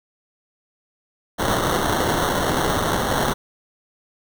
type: noise with sample-and-hold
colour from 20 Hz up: blue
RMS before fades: -21 dBFS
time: 1.38-3.34 s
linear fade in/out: 20 ms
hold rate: 2450 Hz
effects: none

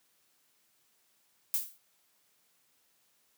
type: noise with exponential decay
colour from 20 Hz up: violet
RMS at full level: -26 dBFS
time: 1.54-1.78 s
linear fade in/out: 0 ms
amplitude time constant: 51 ms
effects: white hiss -71 dBFS RMS until 3.37 s + high-pass 100 Hz 12 dB/octave

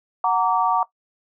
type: chord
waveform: sine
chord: Gb augmented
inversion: none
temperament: just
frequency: 740 / 925 / 1156.2 Hz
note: Gb5 / Bb5 / D6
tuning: 0 / -14 / -27 cents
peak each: -21 dBFS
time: 0.24-0.83 s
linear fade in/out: 2 ms
effects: noise-tail reverb RT60 0.1 s tail -17 dB re dry

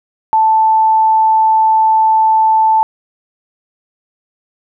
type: tone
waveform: sine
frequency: 880 Hz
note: A5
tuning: in tune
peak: -7 dBFS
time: 0.33-2.83 s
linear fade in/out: 0 ms
effects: none

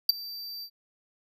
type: tone with ADSR envelope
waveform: square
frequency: 4664 Hz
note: D8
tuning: 13 cents flat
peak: -14 dBFS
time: 0.09-0.7 s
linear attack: 4 ms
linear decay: 15 ms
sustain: -23 dB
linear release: 71 ms
effects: none

